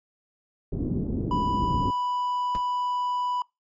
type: low-pass noise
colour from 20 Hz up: white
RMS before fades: -28 dBFS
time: 0.72-1.91 s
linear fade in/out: 5 ms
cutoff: 310 Hz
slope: 24 dB/octave
type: tone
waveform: triangle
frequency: 987.8 Hz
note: B5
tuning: in tune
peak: -23 dBFS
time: 1.31-3.42 s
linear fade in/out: 2 ms
type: noise with exponential decay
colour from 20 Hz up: brown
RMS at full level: -29 dBFS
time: 2.55-2.63 s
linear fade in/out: 0 ms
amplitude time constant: 16 ms
effects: noise-tail reverb RT60 0.2 s tail -23 dB re dry + resampled to 16000 Hz